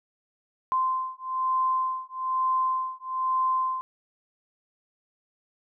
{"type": "beating tone pair", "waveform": "sine", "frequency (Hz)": [1038, 1039.1], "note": ["C6", "C6"], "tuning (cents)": [-14, -12], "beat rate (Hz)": 1.1, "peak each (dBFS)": -27, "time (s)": [0.72, 3.81], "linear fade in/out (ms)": 0, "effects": []}